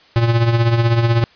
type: tone with tremolo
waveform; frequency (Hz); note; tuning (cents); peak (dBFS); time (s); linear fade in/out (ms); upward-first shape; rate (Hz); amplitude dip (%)
square; 116.54; A#2; 0; -10; 0.16-1.24; 0; triangle; 16; 65
effects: white hiss -49 dBFS RMS until 1.35 s + resampled to 11025 Hz